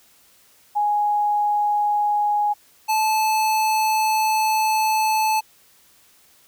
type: tone pair in turn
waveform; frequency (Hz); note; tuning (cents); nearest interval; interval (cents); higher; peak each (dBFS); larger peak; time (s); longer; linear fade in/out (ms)
sine / square; 830.6 / 870.1; G#5 / A5; 0 / -20; minor second; 80; second; -17 / -18; first; 0.75-2.54 / 2.88-5.41; second; 20
effects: white hiss -55 dBFS RMS until 6.47 s